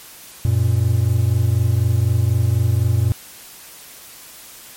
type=tone pair together; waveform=triangle; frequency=92.5 / 116.54 Hz; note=F#2 / A#2; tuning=0 / 0 cents; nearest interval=major third; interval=400 cents; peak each=-15 / -14 dBFS; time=0.45-3.12 s; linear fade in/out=0 ms; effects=white hiss -40 dBFS RMS until 4.76 s + MP3 64 kbps